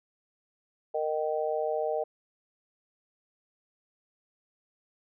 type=harmonic tone; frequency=154.4 Hz; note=D#3; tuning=13 cents flat; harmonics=3 / 4 / 5; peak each=-31 / -30 / -34 dBFS; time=0.94-2.04 s; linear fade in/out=10 ms; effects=none